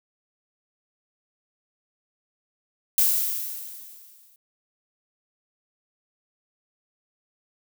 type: noise with exponential decay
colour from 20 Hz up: violet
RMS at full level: -18 dBFS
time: 2.98-4.36 s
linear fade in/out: 1 ms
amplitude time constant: 300 ms
effects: none